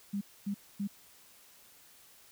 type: tone bursts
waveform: sine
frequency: 200.9 Hz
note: G3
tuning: 43 cents sharp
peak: -31 dBFS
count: 3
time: 0.13-0.876 s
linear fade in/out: 10 ms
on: 82 ms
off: 250 ms
effects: white hiss -59 dBFS RMS until 2.31 s